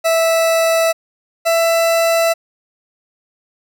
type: tone pair in turn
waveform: 40% pulse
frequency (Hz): 657 / 664.6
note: E5 / E5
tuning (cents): -6 / +14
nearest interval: unison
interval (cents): 20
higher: second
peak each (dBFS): -11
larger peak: neither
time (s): 0.04-0.93 / 1.45-2.34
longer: neither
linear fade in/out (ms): 20
effects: none